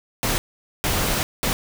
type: noise bursts at uneven times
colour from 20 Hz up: pink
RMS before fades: -22 dBFS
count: 3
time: 0.23-0.38 / 0.84-1.23 / 1.43-1.53 s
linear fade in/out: 0 ms
effects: none